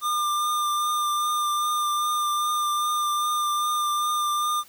square tone with vibrato, 1200 Hz, D6, 37 cents sharp, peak -23 dBFS, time 0.01-4.64 s, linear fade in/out 50 ms, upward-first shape triangle, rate 2.5 Hz, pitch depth 19 cents each way, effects white hiss -52 dBFS RMS until 4.68 s

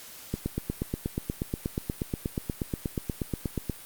click train, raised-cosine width 3 ms, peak -15 dBFS, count 29, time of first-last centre 0.34-3.697 s, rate 8.34 Hz, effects white hiss -46 dBFS RMS until 3.85 s + Opus 48 kbps

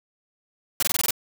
white noise bursts, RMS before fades -22 dBFS, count 7, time 0.8-1.108 s, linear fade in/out 2 ms, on 26 ms, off 21 ms, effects none

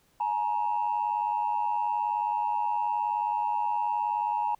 sine tone pair together, 846 / 945 Hz, G#5 / A#5, +32 / +23 cents, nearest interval major second, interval 191 cents, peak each -27 dBFS, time 0.2-4.55 s, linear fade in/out 5 ms, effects tanh soft clip ceiling -20 dBFS + pink hiss -66 dBFS RMS until 4.59 s

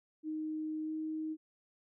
sine tone with pitch glide, 311.1 to 313.6 Hz, D#4 to D#4, 0 to +14 cents, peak -35 dBFS, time 0.23-1.37 s, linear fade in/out 50 ms, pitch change +14 cents, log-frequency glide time 0.84-0.91 s, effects none

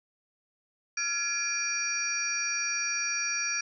sine tone cluster, 1381 / 1686 / 2400 / 4605 / 5720 Hz, F6 / G#6 / D7 / D8 / F8, -20 / +26 / +37 / -35 / +41 cents, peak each -38 / -36 / -33 / -38 / -31 dBFS, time 0.97-3.61 s, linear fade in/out 5 ms, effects none

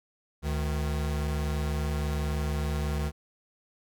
square tone pair together, 72.42 / 153.6 Hz, D2 / D#3, -24 / -22 cents, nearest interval octave + minor second, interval 1302 cents, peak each -29 / -34 dBFS, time 0.42-3.12 s, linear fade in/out 50 ms, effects none

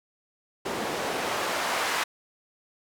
white noise with band-pass filter sweep, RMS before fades -29 dBFS, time 0.65-2.04 s, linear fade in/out 10 ms, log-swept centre 390 to 1100 Hz, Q 0.82, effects none

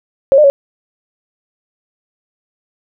sine tone with pitch steps, 544 / 603 / 557 Hz, C#5 / D5 / C#5, -33 / +46 / +8 cents, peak -4 dBFS, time 0.32-0.5 s, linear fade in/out 0 ms, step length 60 ms, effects none

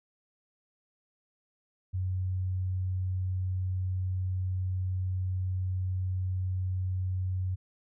sine tone, 92.7 Hz, F#2, 4 cents sharp, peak -28 dBFS, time 1.93-7.56 s, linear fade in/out 20 ms, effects none

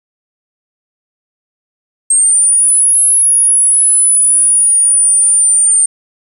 sine linear two-way sweep, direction up then down, 8410 to 10630 to 8900 Hz, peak -5 dBFS, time 2.1-5.86 s, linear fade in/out 5 ms, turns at 2.99 s, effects tanh soft clip ceiling -2 dBFS + 7-bit

